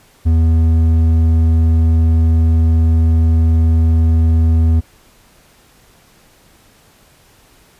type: tone with hard clipping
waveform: sine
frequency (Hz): 81.3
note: E2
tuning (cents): -23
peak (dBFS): -10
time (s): 0.25-4.81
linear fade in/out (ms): 20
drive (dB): 6
effects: pink hiss -49 dBFS RMS until 7.79 s + resampled to 32000 Hz